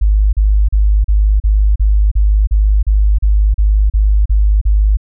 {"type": "tone bursts", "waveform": "sine", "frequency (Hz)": 51.4, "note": "G#1", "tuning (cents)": -17, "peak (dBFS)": -7, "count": 14, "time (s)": [0.01, 4.971], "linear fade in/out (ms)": 10, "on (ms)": 320, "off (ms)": 37, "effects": []}